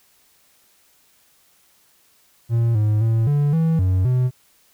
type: tone with pitch steps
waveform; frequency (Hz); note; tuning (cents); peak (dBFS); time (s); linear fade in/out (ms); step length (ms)
triangle; 116.3 / 106.4 / 112.9 / 145 / 162.7 / 92.7 / 126.4; A#2 / G#2 / A2 / D3 / E3 / F#2 / B2; -4 / +42 / +45 / -22 / -22 / +4 / +41; -13; 2.49-4.31; 50; 260
effects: white hiss -58 dBFS RMS until 4.73 s